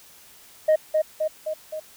sine tone with echo, 622.3 Hz, D#5, in tune, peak -12 dBFS, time 0.68-0.76 s, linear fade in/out 10 ms, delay 260 ms, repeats 4, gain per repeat -4 dB, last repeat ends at 1.8 s, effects tanh soft clip ceiling -13 dBFS + white hiss -50 dBFS RMS until 1.96 s

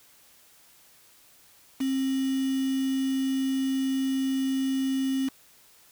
sine tone with quantisation, 266.6 Hz, C4, 33 cents sharp, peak -24 dBFS, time 1.8-5.29 s, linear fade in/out 10 ms, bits 6, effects white hiss -57 dBFS RMS until 5.91 s

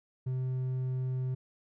sine tone with hard clipping, 128.8 Hz, C3, 27 cents flat, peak -31 dBFS, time 0.26-1.35 s, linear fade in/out 10 ms, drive 3 dB, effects none

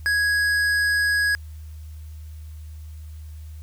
sine tone with tanh clipping, 1661.2 Hz, G#6, in tune, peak -20 dBFS, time 0.06-1.35 s, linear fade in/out 0 ms, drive 13 dB, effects added 77 Hz sine -35 dBFS peak until 3.62 s + white hiss -57 dBFS RMS until 3.62 s

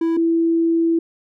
triangle / sine tone pair in turn, 330 / 331.6 Hz, E4 / E4, +2 / +10 cents, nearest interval unison, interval 8 cents, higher second, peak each -14 / -14 dBFS, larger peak neither, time 0.01-0.17 / 0.17-0.99 s, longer second, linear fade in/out 5 ms, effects none

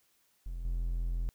triangle tone with level steps, 42.6 Hz, F1, 42 cents flat, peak -34 / -28 dBFS, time 0.46-1.29 s, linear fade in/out 0 ms, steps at 0.65 s, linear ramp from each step 2 ms, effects white hiss -71 dBFS RMS until 1.34 s

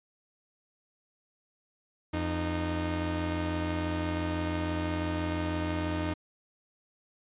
sawtooth tone pair together, 86 / 307.5 Hz, F2 / D#4, -26 / -20 cents, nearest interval octave + minor seventh, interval 2206 cents, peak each -28 dBFS, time 2.13-6.14 s, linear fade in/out 10 ms, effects resampled to 8000 Hz

